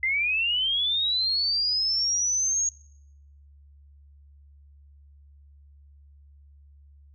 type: linear sweep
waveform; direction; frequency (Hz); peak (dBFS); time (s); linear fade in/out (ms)
sine; up; 2036 to 6645; -22; 0.03-2.69; 2
effects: noise-tail reverb RT60 0.8 s tail -25 dB re dry + added 71 Hz sine -50 dBFS peak until 7.14 s